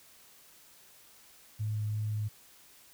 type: tone with vibrato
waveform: sine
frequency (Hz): 106.7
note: G#2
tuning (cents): +47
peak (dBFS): -30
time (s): 1.59-2.29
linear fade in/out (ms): 20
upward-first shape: sine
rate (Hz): 2.7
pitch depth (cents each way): 9
effects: white hiss -58 dBFS RMS until 2.93 s